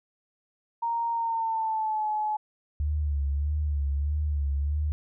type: tone with pitch glide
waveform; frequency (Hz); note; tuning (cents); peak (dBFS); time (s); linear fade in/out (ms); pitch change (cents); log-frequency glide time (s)
sine; 930 to 852.8; A#5 to G#5; -4 to +46; -25; 0.82-2.37; 10; -150; 1.11-2.08
type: tone with vibrato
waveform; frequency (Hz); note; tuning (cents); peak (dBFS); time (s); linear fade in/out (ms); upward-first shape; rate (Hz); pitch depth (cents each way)
sine; 72.7; D2; -17; -24; 2.8-4.92; 0; sine; 1.6; 68
effects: none